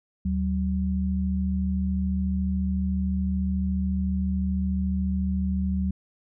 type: tone pair together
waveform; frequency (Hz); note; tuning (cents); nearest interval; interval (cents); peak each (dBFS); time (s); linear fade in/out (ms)
sine; 75.72 / 189.6; D#2 / F#3; -47 / +43; octave + major third; 1590; -26 / -25; 0.25-5.91; 5
effects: none